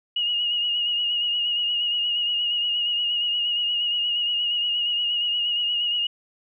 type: tone with vibrato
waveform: sine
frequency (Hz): 2878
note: F#7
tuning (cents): -49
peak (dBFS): -21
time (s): 0.16-6.07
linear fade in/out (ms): 5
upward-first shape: sine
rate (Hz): 8.5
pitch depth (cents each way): 34
effects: none